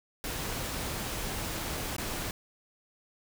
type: noise with dropouts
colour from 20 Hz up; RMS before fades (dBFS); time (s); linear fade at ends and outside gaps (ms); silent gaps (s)
pink; -35; 0.24-2.31; 1; 1.965-1.982
effects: none